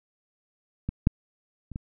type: clicks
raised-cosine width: 5 ms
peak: -16 / -6 / -27 / -20 dBFS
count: 4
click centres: 0.89 / 1.071 / 1.717 / 1.759 s
effects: none